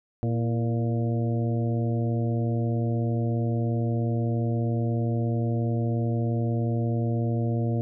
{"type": "harmonic tone with a mistuned harmonic", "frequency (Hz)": 116.9, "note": "A#2", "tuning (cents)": 5, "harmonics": [1, 2, 3, 4, 5, 6], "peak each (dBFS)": [-24, -30, -34, -36, -38, -40], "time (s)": [0.23, 7.81], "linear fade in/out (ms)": 0, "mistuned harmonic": 3, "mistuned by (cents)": -56, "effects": []}